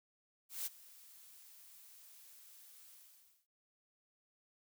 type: noise with ADSR envelope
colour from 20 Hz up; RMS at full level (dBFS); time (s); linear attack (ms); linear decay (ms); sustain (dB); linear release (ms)
blue; -39; 0.49-3.47; 170; 25; -20; 560
effects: none